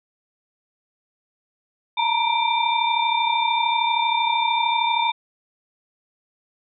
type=tone cluster; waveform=sine; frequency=882 / 921 / 954 / 2350 / 3605 Hz; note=A5 / A#5 / A#5 / D7 / A7; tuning=+4 / -21 / +40 / +1 / +41 cents; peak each=-27 / -23 / -23 / -26 / -26 dBFS; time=1.97-5.12 s; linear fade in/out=10 ms; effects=none